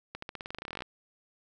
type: accelerating click train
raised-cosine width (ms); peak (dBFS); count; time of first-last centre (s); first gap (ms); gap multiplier
0.3; -22; 19; 0.15-0.822; 74; 0.91
effects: none